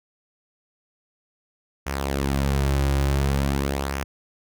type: tone with flanger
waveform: sawtooth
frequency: 69 Hz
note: C#2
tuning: 7 cents flat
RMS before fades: -23 dBFS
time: 1.86-4.04 s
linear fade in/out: 10 ms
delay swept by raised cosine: 0.24 to 4.54 ms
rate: 0.47 Hz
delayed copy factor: -0.55
effects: none